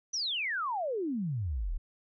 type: exponential sweep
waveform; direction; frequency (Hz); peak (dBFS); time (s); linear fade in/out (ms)
sine; down; 6110 to 32.7; -30; 0.13-1.78; 10
effects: none